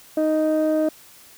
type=tone pair together; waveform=sine; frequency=311.1 / 622.2 Hz; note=D#4 / D#5; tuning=0 / 0 cents; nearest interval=octave; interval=1200 cents; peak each=-18 dBFS; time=0.17-0.89 s; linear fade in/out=5 ms; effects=tanh soft clip ceiling -14 dBFS + white hiss -48 dBFS RMS until 1.37 s